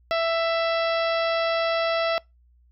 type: harmonic tone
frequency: 663 Hz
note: E5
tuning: 10 cents sharp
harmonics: 1 / 2 / 3 / 4 / 5 / 6 / 7 / 8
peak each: -22 / -28 / -32 / -34 / -36 / -38 / -39 / -40 dBFS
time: 0.11-2.18 s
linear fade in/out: 0 ms
effects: noise-tail reverb RT60 0.2 s tail -25 dB re dry + added 60 Hz sine -55 dBFS peak until 2.71 s